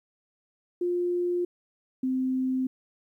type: tone pair in turn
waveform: sine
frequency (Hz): 353.1 / 259.2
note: F4 / C4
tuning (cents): +19 / -16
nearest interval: perfect fourth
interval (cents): 535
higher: first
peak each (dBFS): -24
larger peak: neither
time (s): 0.81-1.45 / 2.03-2.67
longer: neither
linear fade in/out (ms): 5
effects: 11-bit